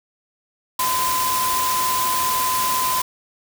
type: tone in noise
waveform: sine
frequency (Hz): 1020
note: C6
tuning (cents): -44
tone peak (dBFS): -20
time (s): 0.79-3.02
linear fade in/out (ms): 5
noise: white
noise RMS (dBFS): -24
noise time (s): 0.79-3.02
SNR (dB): +1
effects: none